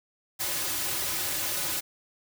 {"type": "noise with comb filter", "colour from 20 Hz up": "white", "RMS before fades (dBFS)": -30, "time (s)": [0.39, 1.81], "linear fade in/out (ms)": 20, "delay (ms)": 4.4, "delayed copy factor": -0.9, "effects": []}